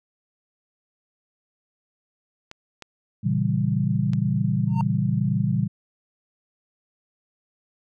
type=clicks; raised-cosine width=0.2 ms; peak=-21 dBFS; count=3; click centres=2.514 / 2.823 / 4.134 s
type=chord; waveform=sine; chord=A# diminished seventh; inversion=none; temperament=equal; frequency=116.54 / 138.59 / 164.81 / 196 Hz; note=A#2 / C#3 / E3 / G3; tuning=0 / 0 / 0 / 0 cents; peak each=-25 / -25 / -26 / -25 dBFS; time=3.23-5.68 s; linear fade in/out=20 ms
type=tone with exponential growth; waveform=triangle; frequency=915 Hz; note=A#5; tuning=32 cents flat; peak=-20 dBFS; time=4.67-4.81 s; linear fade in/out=1 ms; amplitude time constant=29 ms
effects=none